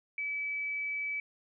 sine tone, 2296 Hz, D7, 40 cents flat, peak -32 dBFS, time 0.18-1.2 s, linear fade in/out 2 ms, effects none

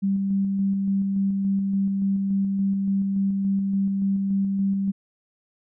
sine tone with tremolo, 196 Hz, G3, in tune, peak -19 dBFS, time 0.02-4.92 s, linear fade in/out 20 ms, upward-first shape square, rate 3.5 Hz, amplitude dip 25%, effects none

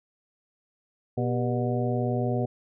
harmonic tone with a mistuned harmonic, 121.8 Hz, B2, 24 cents flat, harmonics 1 / 2 / 3 / 4 / 5 / 6, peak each -27 / -30 / -32 / -33 / -34 / -35 dBFS, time 1.17-2.46 s, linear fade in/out 10 ms, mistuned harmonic 3, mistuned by +110 cents, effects none

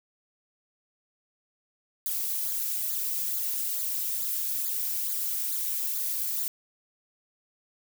violet noise with flanger, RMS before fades -30 dBFS, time 2.06-6.48 s, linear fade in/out 0 ms, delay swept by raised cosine 0.35 to 2.85 ms, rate 2.3 Hz, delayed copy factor -0.85, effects none

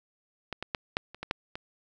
clicks, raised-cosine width 0.3 ms, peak -18 / -18 / -13 / -10 / -28 / -20 / -11 / -21 dBFS, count 8, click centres 0.527 / 0.626 / 0.748 / 0.969 / 1.146 / 1.23 / 1.311 / 1.555 s, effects none

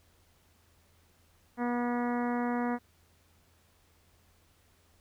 harmonic tone, 241.8 Hz, B3, 36 cents flat, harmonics 1 / 2 / 3 / 4 / 5 / 6 / 7 / 8 / 9, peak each -30 / -37 / -37 / -39 / -43 / -45 / -46 / -46 / -52 dBFS, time 1.57-2.79 s, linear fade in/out 50 ms, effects added 84 Hz sine -67 dBFS peak until 5 s + pink hiss -67 dBFS RMS until 5 s

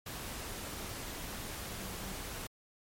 sine tone in noise, 191.2 Hz, G3, 43 cents flat, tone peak -49 dBFS, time 1.7-2.15 s, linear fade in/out 5 ms, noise pink, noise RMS -42 dBFS, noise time 0.06-2.47 s, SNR -10 dB, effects MP3 64 kbps

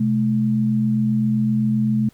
sine tone pair together, 128.04 / 215.7 Hz, C3 / A3, -37 / -34 cents, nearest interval major sixth, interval 903 cents, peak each -22 / -17 dBFS, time 0-2.09 s, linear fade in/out 5 ms, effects pink hiss -56 dBFS RMS until 2.13 s

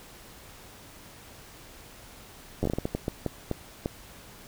slowing click train, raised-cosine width 2 ms, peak -14 dBFS, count 13, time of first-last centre 2.63-3.859 s, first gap 10 ms, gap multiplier 1.38, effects pink hiss -49 dBFS RMS until 4.47 s

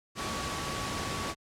sine tone in noise, 1128 Hz, C#6, 30 cents sharp, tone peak -39 dBFS, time 0.15-1.35 s, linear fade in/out 50 ms, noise pink, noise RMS -34 dBFS, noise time 0.15-1.35 s, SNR -8 dB, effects high-pass 60 Hz 12 dB/octave + low-pass 8000 Hz 12 dB/octave

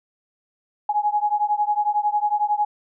sine beating tone pair, 830.6 / 841.6 Hz, G#5 / G#5, 0 / +23 cents, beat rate 11 Hz, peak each -21 / -22 dBFS, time 0.89-2.65 s, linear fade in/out 5 ms, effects none

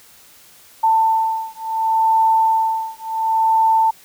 sine beating tone pair, 891 / 891.7 Hz, A5 / A5, +22 / +23 cents, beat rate 0.7 Hz, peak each -17 / -17 dBFS, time 0.83-3.91 s, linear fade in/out 10 ms, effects white hiss -47 dBFS RMS until 4.04 s

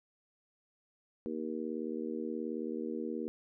harmonic tone, 78.7 Hz, D#2, 20 cents sharp, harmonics 3 / 4 / 5 / 6, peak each -39 / -40 / -41 / -42 dBFS, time 1.26-3.28 s, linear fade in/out 0 ms, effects none

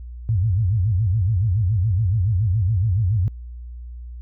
sine tone with vibrato, 100 Hz, G2, 35 cents sharp, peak -16 dBFS, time 0.29-3.28 s, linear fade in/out 0 ms, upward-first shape sine, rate 7.1 Hz, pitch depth 260 cents each way, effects added 60 Hz sine -32 dBFS peak until 4.21 s

